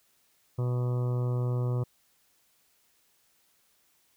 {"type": "harmonic tone", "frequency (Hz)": 123.47, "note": "B2", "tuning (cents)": 0, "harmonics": [1, 2, 3, 4, 5, 6, 7, 8, 9, 10], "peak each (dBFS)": [-26, -43, -39, -40, -47, -53, -53, -51, -50, -52], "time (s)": [0.58, 1.84], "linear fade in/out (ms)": 10, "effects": ["white hiss -68 dBFS RMS until 4.16 s"]}